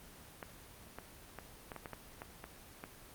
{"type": "clicks", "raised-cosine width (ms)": 0.5, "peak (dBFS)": -28, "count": 10, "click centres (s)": [0.428, 0.986, 1.387, 1.718, 1.763, 1.858, 1.933, 2.219, 2.441, 2.839], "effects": ["pink hiss -55 dBFS RMS until 3.14 s", "Opus 24 kbps"]}